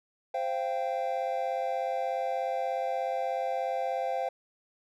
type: chord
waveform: triangle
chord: C suspended fourth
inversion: none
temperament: equal with one note detuned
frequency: 523.3 / 687.3 / 784 Hz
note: C5 / F5 / G5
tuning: 0 / -28 / 0 cents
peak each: -31 dBFS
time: 0.34-4.29 s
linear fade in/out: 5 ms
effects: none